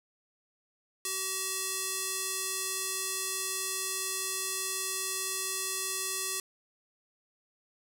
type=tone with band-pass filter; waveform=square; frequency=380.4 Hz; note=F#4; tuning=48 cents sharp; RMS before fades=-34 dBFS; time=1.05-6.4 s; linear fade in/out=2 ms; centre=9000 Hz; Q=1.1; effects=none